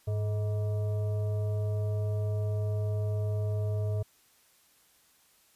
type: tone with frequency modulation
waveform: sine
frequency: 103.3 Hz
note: G#2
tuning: 9 cents flat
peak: -27 dBFS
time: 0.07-4.03 s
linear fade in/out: 10 ms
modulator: 531 Hz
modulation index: 0.44
effects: white hiss -64 dBFS RMS until 5.55 s + resampled to 32000 Hz